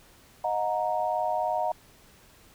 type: chord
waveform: sine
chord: D# minor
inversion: none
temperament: equal with one note detuned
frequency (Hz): 622.3 / 725.2 / 932.3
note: D#5 / F#5 / A#5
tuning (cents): 0 / -35 / 0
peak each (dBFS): -30 / -28 / -30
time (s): 0.44-1.72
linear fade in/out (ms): 5
effects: pink hiss -56 dBFS RMS until 2.54 s